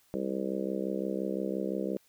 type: harmonic tone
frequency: 65.8 Hz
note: C2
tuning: 10 cents sharp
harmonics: 3 / 4 / 5 / 6 / 7 / 8 / 9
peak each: -35 / -43 / -36 / -38 / -38 / -38 / -42 dBFS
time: 0.14-1.97 s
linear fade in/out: 0 ms
effects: white hiss -66 dBFS RMS until 2.08 s